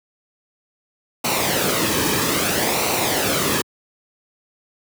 pink noise with flanger, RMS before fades -20 dBFS, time 1.24-3.62 s, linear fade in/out 10 ms, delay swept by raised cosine 0.59 to 1.45 ms, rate 0.61 Hz, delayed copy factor -0.55, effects high-pass 100 Hz 12 dB/octave

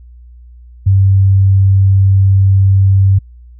sine tone, 97 Hz, G2, 18 cents flat, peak -5 dBFS, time 0.86-3.19 s, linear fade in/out 10 ms, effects added 60 Hz sine -34 dBFS peak until 3.59 s

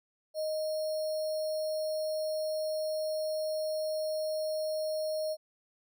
sine tone with sample-and-hold, 622.3 Hz, D#5, in tune, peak -30 dBFS, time 0.34-5.37 s, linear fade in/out 50 ms, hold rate 4900 Hz, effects none

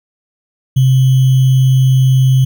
sine tone with sample-and-hold, 130.81 Hz, C3, in tune, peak -6 dBFS, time 0.76-2.45 s, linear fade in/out 10 ms, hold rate 3150 Hz, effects none

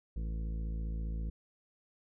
harmonic tone, 55 Hz, A1, in tune, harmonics 1 / 2 / 3 / 4 / 5 / 6 / 8 / 9, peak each -34 / -49 / -45 / -51 / -57 / -57 / -61 / -61 dBFS, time 0.16-1.3 s, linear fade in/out 5 ms, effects none

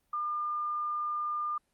sine tone, 1204 Hz, D6, 43 cents sharp, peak -30 dBFS, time 0.13-1.58 s, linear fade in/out 5 ms, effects pink hiss -75 dBFS RMS until 1.73 s + Opus 32 kbps

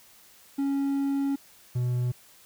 triangle tone pair in turn, 277.2 / 123.48 Hz, C#4 / B2, 0 / 0 cents, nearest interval octave + major second, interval 1400 cents, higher first, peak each -22 dBFS, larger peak neither, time 0.58-1.36 / 1.75-2.12 s, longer first, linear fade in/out 10 ms, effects white hiss -55 dBFS RMS until 2.45 s

